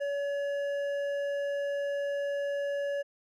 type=tone with hard clipping; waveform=triangle; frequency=567 Hz; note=C#5; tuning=39 cents sharp; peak=-31 dBFS; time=0-3.03 s; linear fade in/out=20 ms; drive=11 dB; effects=none